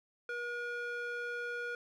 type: tone with band-pass filter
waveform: square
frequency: 479.4 Hz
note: A#4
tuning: 48 cents sharp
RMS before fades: -39 dBFS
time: 0.29-1.75 s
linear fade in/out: 2 ms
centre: 1300 Hz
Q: 2
effects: none